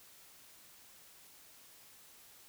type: silence
effects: white hiss -59 dBFS RMS until 2.48 s